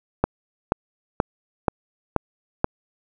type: click train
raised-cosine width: 1 ms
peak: -3 dBFS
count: 6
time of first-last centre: 0.24-2.644 s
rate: 2.08 Hz
effects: none